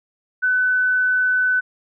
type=tone; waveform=sine; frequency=1504 Hz; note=F#6; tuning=28 cents sharp; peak=-15 dBFS; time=0.42-1.61 s; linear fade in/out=20 ms; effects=none